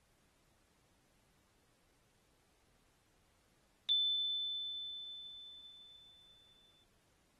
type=tone with exponential decay; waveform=sine; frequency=3520 Hz; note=A7; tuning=in tune; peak=-29 dBFS; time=3.89-6.84 s; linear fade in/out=0 ms; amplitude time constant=640 ms; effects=pink hiss -74 dBFS RMS until 7.39 s + AAC 32 kbps